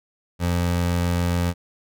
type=tone; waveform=25% pulse; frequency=87.31 Hz; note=F2; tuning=in tune; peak=-16 dBFS; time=0.39-1.54 s; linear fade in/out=50 ms; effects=none